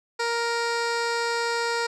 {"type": "tone with low-pass filter", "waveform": "15% pulse", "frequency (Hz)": 467.6, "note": "A#4", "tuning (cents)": 5, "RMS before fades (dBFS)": -26, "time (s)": [0.19, 1.87], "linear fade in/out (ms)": 10, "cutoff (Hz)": 6200, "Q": 1.4, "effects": []}